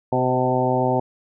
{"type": "harmonic tone with a mistuned harmonic", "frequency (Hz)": 127.1, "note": "C3", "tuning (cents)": -50, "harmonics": [1, 2, 3, 4, 5, 6, 7], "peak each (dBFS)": [-25, -25, -25, -25, -25, -25, -25], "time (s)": [0.12, 1], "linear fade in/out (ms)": 5, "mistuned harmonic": 4, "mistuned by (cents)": 23, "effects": []}